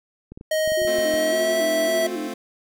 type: clicks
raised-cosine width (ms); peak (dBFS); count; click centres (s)
3; -25; 9; 0.32 / 0.375 / 0.411 / 0.676 / 0.72 / 0.818 / 0.85 / 0.986 / 1.14
type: tone with pitch glide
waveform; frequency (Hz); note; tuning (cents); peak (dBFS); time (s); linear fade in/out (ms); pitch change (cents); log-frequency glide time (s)
square; 626 to 654.8; D#5 to E5; +10 to -12; -20; 0.51-2.07; 5; +78; 1.09-1.59
type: tone with vibrato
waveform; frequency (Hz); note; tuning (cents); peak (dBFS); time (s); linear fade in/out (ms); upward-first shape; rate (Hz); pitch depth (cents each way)
sine; 332.2; E4; +13; -28; 0.77-2.28; 5; square; 1.8; 140
type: chord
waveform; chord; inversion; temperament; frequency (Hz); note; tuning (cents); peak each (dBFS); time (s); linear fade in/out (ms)
25% pulse; F major; first; equal; 220 / 261.6 / 349.2; A3 / C4 / F4; 0 / 0 / 0; -30; 0.87-2.34; 5
effects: none